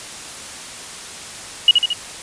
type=tone with echo; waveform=sine; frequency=2900 Hz; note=F#7; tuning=35 cents flat; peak=-5 dBFS; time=1.68-1.71 s; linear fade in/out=2 ms; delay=74 ms; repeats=3; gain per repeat=-4 dB; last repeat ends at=1.932 s; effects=white hiss -33 dBFS RMS until 2.22 s + resampled to 22050 Hz